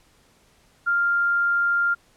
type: tone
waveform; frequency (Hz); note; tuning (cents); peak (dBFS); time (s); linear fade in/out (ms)
sine; 1396.9; F6; 0; -18; 0.86-1.95; 20
effects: pink hiss -59 dBFS RMS until 2.16 s + low-pass 11000 Hz 12 dB/octave